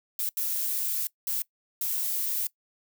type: noise bursts at uneven times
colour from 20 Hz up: violet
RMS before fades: -29 dBFS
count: 4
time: 0.19-0.29 / 0.37-1.07 / 1.27-1.42 / 1.81-2.47 s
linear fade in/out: 2 ms
effects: noise-tail reverb RT60 0.1 s tail -21 dB re dry